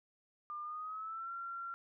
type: tone with pitch glide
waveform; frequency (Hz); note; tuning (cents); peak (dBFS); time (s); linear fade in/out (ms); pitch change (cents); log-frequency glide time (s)
sine; 1200 to 1370.5; D6 to F6; +37 to -33; -40; 0.5-1.74; 0; +230; 0.62-1.32
effects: none